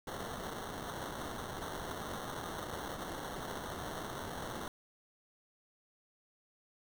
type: noise with sample-and-hold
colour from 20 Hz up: white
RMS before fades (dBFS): -42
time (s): 0.07-4.68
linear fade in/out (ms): 2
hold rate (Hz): 2450
effects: none